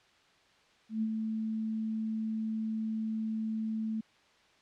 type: tone with ADSR envelope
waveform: sine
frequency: 220 Hz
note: A3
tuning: in tune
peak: -27 dBFS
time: 0.89-4.01 s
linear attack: 130 ms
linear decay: 56 ms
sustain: -4 dB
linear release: 8 ms
effects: white hiss -64 dBFS RMS until 4.61 s + low-pass 4000 Hz 12 dB/octave